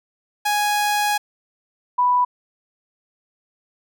sawtooth / sine tone pair in turn, 830.6 / 987.8 Hz, G#5 / B5, 0 / 0 cents, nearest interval minor third, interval 300 cents, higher second, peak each -14 dBFS, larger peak neither, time 0.45-1.18 / 1.98-2.25 s, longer first, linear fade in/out 10 ms, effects none

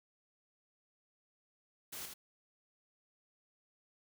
white noise with echo, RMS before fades -45 dBFS, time 1.92-2.06 s, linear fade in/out 10 ms, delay 80 ms, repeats 1, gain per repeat -4 dB, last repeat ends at 2.14 s, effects none

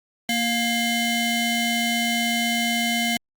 25% pulse ring-modulated tone, 938 Hz, A#5, 11 cents sharp, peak -14 dBFS, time 0.29-3.17 s, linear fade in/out 2 ms, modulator 1170 Hz, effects Opus 48 kbps

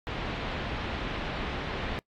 pink low-pass noise, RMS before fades -34 dBFS, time 0.07-1.99 s, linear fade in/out 0 ms, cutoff 3500 Hz, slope 24 dB/octave, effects noise-tail reverb RT60 0.1 s tail -24 dB re dry + AAC 48 kbps

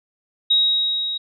sine tone with level ramp, 3800 Hz, A#7, 33 cents sharp, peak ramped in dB -12 to -23 dBFS, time 0.5-1.18 s, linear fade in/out 10 ms, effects none

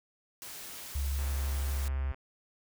white noise, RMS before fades -44 dBFS, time 0.42-1.88 s, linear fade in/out 0 ms
sine tone with vibrato, 69.3 Hz, C#2, in tune, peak -29 dBFS, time 0.95-2.12 s, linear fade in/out 5 ms, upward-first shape square, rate 12 Hz, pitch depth 10 cents each way
click train, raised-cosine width 0.5 ms, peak -33 dBFS, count 127, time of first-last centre 1.19-2.145 s, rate 132 Hz
effects none

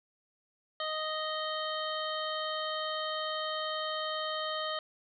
harmonic tone with a mistuned harmonic, 622.3 Hz, D#5, in tune, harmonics 1 / 2 / 3 / 5 / 6 / 7, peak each -37 / -37 / -42 / -39 / -44 / -45 dBFS, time 0.8-4.79 s, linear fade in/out 2 ms, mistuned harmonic 7, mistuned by -36 cents, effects none

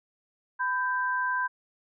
sine tone pair together, 1002 / 1569.5 Hz, B5 / G6, +25 / +2 cents, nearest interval minor sixth, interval 777 cents, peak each -28 dBFS, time 0.59-1.48 s, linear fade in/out 20 ms, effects none

